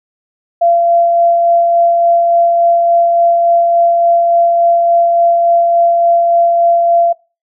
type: tone with tremolo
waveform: sine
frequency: 684 Hz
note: F5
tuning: 36 cents flat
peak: -6 dBFS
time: 0.61-7.13 s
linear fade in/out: 10 ms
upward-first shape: sine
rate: 3.5 Hz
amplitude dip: 25%
effects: noise-tail reverb RT60 0.3 s tail -22 dB re dry